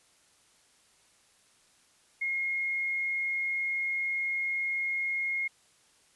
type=tone; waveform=sine; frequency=2149 Hz; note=C7; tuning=46 cents sharp; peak=-28 dBFS; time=2.21-5.48 s; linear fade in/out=10 ms; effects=white hiss -64 dBFS RMS until 6.15 s + resampled to 24000 Hz